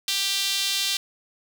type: tone with high-pass filter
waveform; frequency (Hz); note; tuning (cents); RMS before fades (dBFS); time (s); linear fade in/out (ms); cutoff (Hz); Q
sawtooth; 393; G4; +4; -25; 0.08-0.97; 2; 3600; 2.3
effects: none